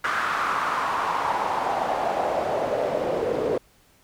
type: noise with band-pass filter sweep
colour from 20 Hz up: pink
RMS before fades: -25 dBFS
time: 0.04-3.58 s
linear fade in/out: 5 ms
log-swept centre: 1400 to 450 Hz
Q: 3.6
effects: pink hiss -59 dBFS RMS until 4.03 s